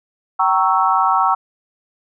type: chord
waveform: sine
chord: G diminished seventh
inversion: none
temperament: equal with one note detuned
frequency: 768.3 / 932.3 / 1108.7 / 1318.5 Hz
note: G5 / Bb5 / Db6 / Fb6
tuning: -35 / 0 / 0 / 0 cents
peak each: -18 dBFS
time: 0.39-1.35 s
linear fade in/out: 10 ms
effects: none